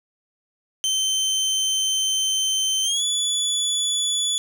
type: tone with pitch glide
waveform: 25% pulse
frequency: 3098 to 3437 Hz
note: G7 to A7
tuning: -21 to -41 cents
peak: -16 dBFS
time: 0.84-4.38 s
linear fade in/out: 0 ms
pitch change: +180 cents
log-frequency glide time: 2.83-3.03 s
effects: none